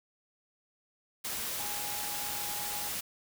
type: tone in noise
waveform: sine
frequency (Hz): 826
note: G#5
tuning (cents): -10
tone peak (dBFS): -43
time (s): 1.59-2.89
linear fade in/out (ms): 10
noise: white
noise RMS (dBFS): -36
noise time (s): 1.24-3.01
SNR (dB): -10
effects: none